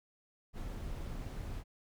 brown noise, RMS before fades -41 dBFS, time 0.53-1.64 s, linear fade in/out 50 ms, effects none

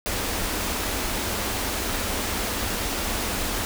pink band-stop noise, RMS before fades -27 dBFS, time 0.06-3.65 s, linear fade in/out 0 ms, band 110 to 180 Hz, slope 96 dB/octave, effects none

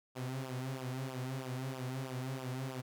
sawtooth tone with flanger, 130 Hz, C3, 11 cents flat, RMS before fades -40 dBFS, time 0.15-2.82 s, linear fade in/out 20 ms, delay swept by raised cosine 0.47 to 5.97 ms, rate 3.1 Hz, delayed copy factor -0.8, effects none

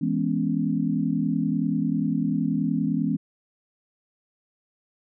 sine chord, C# minor seventh, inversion first, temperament equal, 164.81 / 207.7 / 246.9 / 277.2 Hz, E3 / G#3 / B3 / C#4, 0 / 0 / 0 / 0 cents, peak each -27 dBFS, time 0.01-3.17 s, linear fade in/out 10 ms, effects none

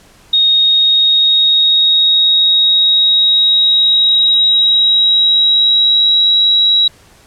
sine tone with pitch glide, 3729 to 3872 Hz, A#7 to B7, 0 to -35 cents, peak -7 dBFS, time 0.33-6.88 s, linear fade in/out 5 ms, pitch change +65 cents, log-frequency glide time 0.49-6.37 s, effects pink hiss -45 dBFS RMS until 7.26 s + low-pass 11000 Hz 12 dB/octave

